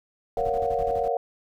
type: chord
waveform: sine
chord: Gb major seventh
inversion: first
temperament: equal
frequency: 466.2 / 554.4 / 698.5 / 740 Hz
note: Bb4 / Db5 / F5 / Gb5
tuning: 0 / 0 / 0 / 0 cents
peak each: -27 / -29 / -28 / -29 dBFS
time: 0.37-1.17 s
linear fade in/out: 2 ms
type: noise with tremolo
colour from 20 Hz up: brown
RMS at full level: -36 dBFS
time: 0.37-1.08 s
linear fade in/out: 2 ms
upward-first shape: square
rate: 12 Hz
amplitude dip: 70%
effects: none